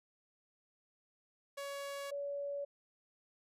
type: tone pair in turn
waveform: sawtooth / sine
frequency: 561 / 567.5 Hz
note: C#5 / C#5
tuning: +21 / +41 cents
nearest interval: unison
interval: 20 cents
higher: second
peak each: -37 / -37 dBFS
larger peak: neither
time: 1.57-2.11 / 2.11-2.65 s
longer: neither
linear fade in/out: 10 ms
effects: resampled to 32000 Hz